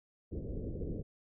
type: low-pass noise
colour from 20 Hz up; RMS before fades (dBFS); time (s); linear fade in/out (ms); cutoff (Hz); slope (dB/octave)
pink; -39; 0.31-1.03; 20; 510; 48
effects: none